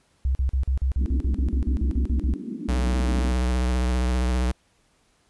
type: tone bursts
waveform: sine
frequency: 65.6 Hz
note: C2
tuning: 5 cents sharp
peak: -19 dBFS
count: 15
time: 0.25-2.338 s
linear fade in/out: 0 ms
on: 100 ms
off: 42 ms
type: band-pass noise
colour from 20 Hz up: white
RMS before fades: -33 dBFS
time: 0.97-3.34 s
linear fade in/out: 50 ms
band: 190 to 310 Hz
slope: 48 dB/octave
type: tone with vibrato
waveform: square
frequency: 62.2 Hz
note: B1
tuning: 13 cents sharp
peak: -21 dBFS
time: 2.68-4.52 s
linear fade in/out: 10 ms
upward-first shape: triangle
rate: 15 Hz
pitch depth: 57 cents each way
effects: pink hiss -64 dBFS RMS until 5.29 s + resampled to 24000 Hz